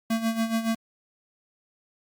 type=tone with tremolo; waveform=square; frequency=225.9 Hz; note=A3; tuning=46 cents sharp; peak=-22 dBFS; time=0.1-0.75 s; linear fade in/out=5 ms; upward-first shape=sine; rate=7.1 Hz; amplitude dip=70%; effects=Opus 48 kbps